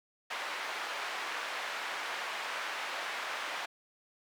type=band-pass noise; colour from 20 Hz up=white; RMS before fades=-38 dBFS; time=0.3-3.66 s; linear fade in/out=10 ms; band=700 to 2100 Hz; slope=12 dB/octave; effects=none